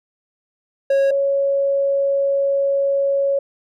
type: tone pair in turn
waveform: triangle / sine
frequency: 549 / 554.7 Hz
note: C#5 / C#5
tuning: -17 / +1 cents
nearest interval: unison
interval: 18 cents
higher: second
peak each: -11 / -15 dBFS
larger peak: first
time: 0.9-1.11 / 1.11-3.39 s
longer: second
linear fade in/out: 5 ms
effects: none